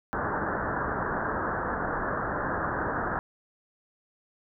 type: low-pass noise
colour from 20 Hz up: white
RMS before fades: -30 dBFS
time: 0.13-3.19 s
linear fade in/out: 0 ms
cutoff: 1700 Hz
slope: 96 dB/octave
effects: none

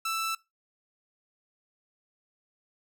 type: tone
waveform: sawtooth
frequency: 1324 Hz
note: E6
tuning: 7 cents sharp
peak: -25 dBFS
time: 0.05-0.35 s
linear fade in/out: 5 ms
effects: noise-tail reverb RT60 0.2 s tail -19 dB re dry

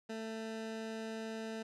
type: tone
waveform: 20% pulse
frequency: 222.2 Hz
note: A3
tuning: 17 cents sharp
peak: -35 dBFS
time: 0.09-1.63 s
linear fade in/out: 10 ms
effects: low-pass 7000 Hz 12 dB/octave

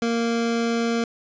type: tone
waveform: 25% pulse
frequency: 232.1 Hz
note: A#3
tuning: 7 cents flat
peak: -17 dBFS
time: 0.02-1.04 s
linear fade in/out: 2 ms
effects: resampled to 16000 Hz + 9-bit

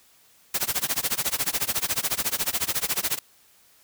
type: noise with tremolo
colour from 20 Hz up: white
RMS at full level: -23 dBFS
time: 0.54-3.19 s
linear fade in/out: 5 ms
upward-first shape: sine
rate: 14 Hz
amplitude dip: 95%
effects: white hiss -58 dBFS RMS until 3.83 s

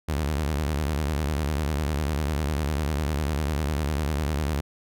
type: tone with vibrato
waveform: sawtooth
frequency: 74 Hz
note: D2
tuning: 14 cents sharp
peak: -20 dBFS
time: 0.08-4.61 s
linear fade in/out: 10 ms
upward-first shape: square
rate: 10 Hz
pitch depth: 120 cents each way
effects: none

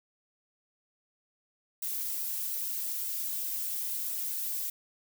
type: noise with flanger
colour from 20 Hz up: violet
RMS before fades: -34 dBFS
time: 1.82-4.7 s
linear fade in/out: 5 ms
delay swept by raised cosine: 1.9 to 3.5 ms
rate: 2.4 Hz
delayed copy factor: +0.85
effects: none

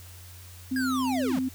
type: tone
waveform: sine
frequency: 259.2 Hz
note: C4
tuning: 16 cents flat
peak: -25 dBFS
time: 0.71-1.49 s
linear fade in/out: 10 ms
type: linear sweep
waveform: square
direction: down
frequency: 1661.2 to 154.5 Hz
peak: -30 dBFS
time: 0.76-1.39 s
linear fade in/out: 2 ms
effects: added 90 Hz sine -45 dBFS peak until 1.54 s + white hiss -50 dBFS RMS until 1.54 s

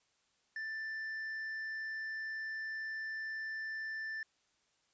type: tone with tanh clipping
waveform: sine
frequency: 1769 Hz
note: A6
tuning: 9 cents sharp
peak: -39 dBFS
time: 0.56-4.23 s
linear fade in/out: 2 ms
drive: 4 dB
effects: white hiss -75 dBFS RMS until 4.93 s + resampled to 16000 Hz

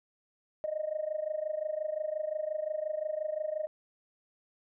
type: tone with amplitude modulation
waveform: sine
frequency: 617 Hz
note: D#5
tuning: 15 cents flat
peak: -27 dBFS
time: 0.64-3.67 s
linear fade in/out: 0 ms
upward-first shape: sine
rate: 25.7 Hz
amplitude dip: 85%
effects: tanh soft clip ceiling -23 dBFS

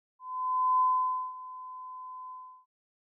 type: tone with ADSR envelope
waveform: sine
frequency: 1018 Hz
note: C6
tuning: 48 cents flat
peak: -21 dBFS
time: 0.19-2.66 s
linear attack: 610 ms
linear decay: 530 ms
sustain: -19 dB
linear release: 350 ms
effects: none

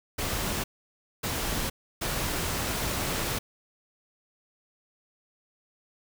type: noise bursts at uneven times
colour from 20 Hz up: pink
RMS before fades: -30 dBFS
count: 3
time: 0.18-0.64 / 1.23-1.7 / 2.01-3.39 s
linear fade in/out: 10 ms
effects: none

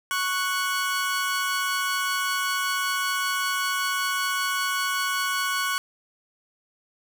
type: tone pair together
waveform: sawtooth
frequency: 1108.7 / 1480 Hz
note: C#6 / F#6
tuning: 0 / 0 cents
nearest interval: perfect fourth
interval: 500 cents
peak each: -23 dBFS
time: 0.11-5.78 s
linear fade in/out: 0 ms
effects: none

